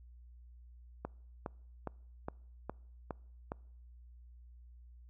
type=click train; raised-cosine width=1 ms; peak=-24 dBFS; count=7; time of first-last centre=1.05-3.519 s; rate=2.43 Hz; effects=noise-tail reverb RT60 0.7 s tail -26 dB re dry + added 60 Hz sine -53 dBFS peak until 5.09 s